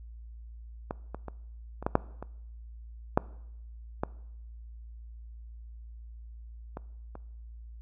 clicks, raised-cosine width 1 ms, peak -18 / -23 / -24 / -25 / -13 / -6 / -24 / -7 / -14 / -23 / -28 dBFS, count 11, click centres 0.909 / 1.146 / 1.283 / 1.826 / 1.865 / 1.954 / 2.226 / 3.175 / 4.035 / 6.771 / 7.154 s, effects noise-tail reverb RT60 0.8 s tail -21 dB re dry + added 57 Hz sine -43 dBFS peak until 7.81 s

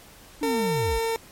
triangle linear sweep, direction down, 304 to 40.7 Hz, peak -24 dBFS, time 0.41-0.99 s, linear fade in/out 10 ms
30% pulse tone, 454 Hz, A#4, 46 cents flat, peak -21 dBFS, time 0.43-1.16 s, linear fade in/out 0 ms
effects pink hiss -49 dBFS RMS until 1.31 s + MP3 64 kbps

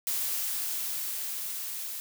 blue noise with level ramp, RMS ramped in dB -30 to -37 dBFS, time 0.07-2 s, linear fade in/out 0 ms, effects none

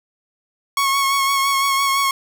sawtooth tone with vibrato, 1100 Hz, C#6, 14 cents flat, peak -12 dBFS, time 0.77-2.11 s, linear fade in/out 2 ms, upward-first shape sine, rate 5.9 Hz, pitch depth 25 cents each way, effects none

